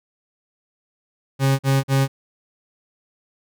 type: tone bursts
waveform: 40% pulse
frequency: 135.7 Hz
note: C#3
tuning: 36 cents flat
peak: -14 dBFS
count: 3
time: 1.39-2.08 s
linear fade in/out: 50 ms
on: 200 ms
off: 45 ms
effects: none